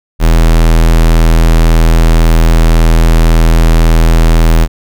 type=tone; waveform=square; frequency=40.93 Hz; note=E1; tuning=12 cents flat; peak=-4 dBFS; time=0.19-4.68 s; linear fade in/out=50 ms; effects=none

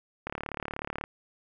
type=click train; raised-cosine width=0.5 ms; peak=-18 dBFS; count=29; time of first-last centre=0.27-1.039 s; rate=36.4 Hz; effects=none

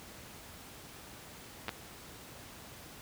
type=clicks; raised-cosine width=0.3 ms; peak=-19 dBFS; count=2; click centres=1.683 / 1.692 s; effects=pink hiss -50 dBFS RMS until 3.01 s + high-pass 60 Hz 12 dB/octave

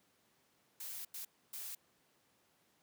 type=noise bursts at uneven times; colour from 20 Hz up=blue; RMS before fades=-45 dBFS; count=3; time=0.8-1.05 / 1.14-1.25 / 1.53-1.75 s; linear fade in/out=5 ms; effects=pink hiss -73 dBFS RMS until 2.82 s + high-pass 150 Hz 12 dB/octave

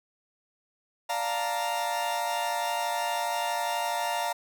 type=chord; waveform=40% pulse; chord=Bb major seventh; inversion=first; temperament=equal; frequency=587.3 / 698.5 / 880 / 932.3 Hz; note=D5 / F5 / A5 / Bb5; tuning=0 / 0 / 0 / 0 cents; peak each=-36 / -31 / -35 / -30 dBFS; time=1.09-4.33 s; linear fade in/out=10 ms; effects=none

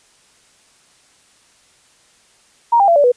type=tone with pitch steps; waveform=sine; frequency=938 / 797.9 / 678.8 / 577.4 / 491.2 Hz; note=A#5 / G5 / F5 / D5 / B4; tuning=+11 / +30 / -49 / -30 / -9 cents; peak=-8 dBFS; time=2.72-3.12 s; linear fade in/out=10 ms; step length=80 ms; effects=white hiss -53 dBFS RMS until 3.16 s + resampled to 22050 Hz

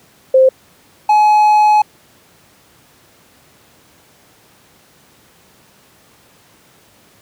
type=tone pair in turn; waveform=sine / triangle; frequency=523.3 / 846.4 Hz; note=C5 / G#5; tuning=0 / +33 cents; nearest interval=minor sixth; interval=833 cents; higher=second; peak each=-5 dBFS; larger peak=neither; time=0.34-0.49 / 1.09-1.82 s; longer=second; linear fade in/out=5 ms; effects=pink hiss -49 dBFS RMS until 7.21 s + high-pass 100 Hz 12 dB/octave

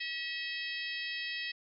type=harmonic tone; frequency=644 Hz; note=E5; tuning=41 cents flat; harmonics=3 / 4 / 5 / 6 / 7 / 8; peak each=-39 / -41 / -43 / -45 / -46 / -47 dBFS; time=0-1.52 s; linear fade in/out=10 ms; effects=none

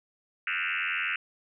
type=tone with frequency modulation; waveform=sine; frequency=2078 Hz; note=C7; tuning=12 cents flat; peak=-27 dBFS; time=0.47-1.16 s; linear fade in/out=2 ms; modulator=88.6 Hz; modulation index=8; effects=none

